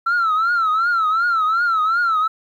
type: tone with vibrato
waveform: sine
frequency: 1337 Hz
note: E6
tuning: 24 cents sharp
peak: -13 dBFS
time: 0.06-2.28 s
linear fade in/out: 10 ms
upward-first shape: triangle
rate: 2.7 Hz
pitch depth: 140 cents each way
effects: tanh soft clip ceiling -13 dBFS + 9-bit